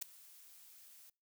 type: noise with ADSR envelope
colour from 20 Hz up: blue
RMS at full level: -36 dBFS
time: 0.01-1.1 s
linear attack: 13 ms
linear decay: 5 ms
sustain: -23 dB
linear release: 6 ms
effects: noise-tail reverb RT60 0.3 s tail -24 dB re dry